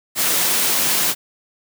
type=high-pass noise; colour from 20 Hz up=white; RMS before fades=-18 dBFS; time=0.15-1.15 s; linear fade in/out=50 ms; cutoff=130 Hz; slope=48 dB/octave; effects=none